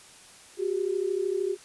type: tone pair together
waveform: sine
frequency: 366.9 / 400 Hz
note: F#4 / G4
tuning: -15 / +35 cents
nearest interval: minor second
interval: 150 cents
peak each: -28 dBFS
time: 0.57-1.57 s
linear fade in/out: 50 ms
effects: white hiss -51 dBFS RMS until 1.64 s + resampled to 24000 Hz